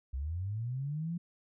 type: linear sweep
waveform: sine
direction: up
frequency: 61.74 to 175.4 Hz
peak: -33 dBFS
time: 0.13-1.18 s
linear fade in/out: 10 ms
effects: none